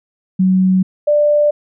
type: tone pair in turn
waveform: sine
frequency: 186.9 / 591.3 Hz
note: F#3 / D5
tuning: +18 / +12 cents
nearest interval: octave + minor sixth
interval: 1994 cents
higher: second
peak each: -9 dBFS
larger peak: neither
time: 0.39-0.83 / 1.07-1.51 s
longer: neither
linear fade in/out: 10 ms
effects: none